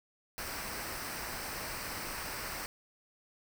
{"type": "noise with comb filter", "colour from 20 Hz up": "pink", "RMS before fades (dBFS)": -40, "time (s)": [0.38, 2.66], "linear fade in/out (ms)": 0, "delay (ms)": 0.29, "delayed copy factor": -0.55, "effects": []}